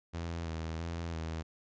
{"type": "tone with vibrato", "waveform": "sawtooth", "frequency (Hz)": 82.41, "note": "E2", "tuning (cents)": 0, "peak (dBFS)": -32, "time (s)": [0.13, 1.43], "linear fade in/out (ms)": 20, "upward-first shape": "square", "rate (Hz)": 1.5, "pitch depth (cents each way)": 33, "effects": ["resampled to 16000 Hz"]}